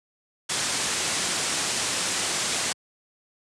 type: low-pass noise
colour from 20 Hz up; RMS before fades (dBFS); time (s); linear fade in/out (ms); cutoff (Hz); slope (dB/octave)
white; -27; 0.49-2.73; 10; 9200; 48
effects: high-pass 100 Hz 12 dB/octave